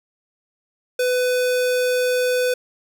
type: tone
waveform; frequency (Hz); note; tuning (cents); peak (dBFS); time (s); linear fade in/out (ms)
square; 500; B4; +21; -18; 0.99-2.54; 5
effects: none